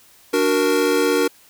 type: chord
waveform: square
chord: D augmented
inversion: none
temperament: equal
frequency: 293.7 / 370 / 466.2 Hz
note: D4 / F#4 / A#4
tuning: 0 / 0 / 0 cents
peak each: -22 / -22 / -19 dBFS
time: 0.33-1.28 s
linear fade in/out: 10 ms
effects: white hiss -51 dBFS RMS until 1.49 s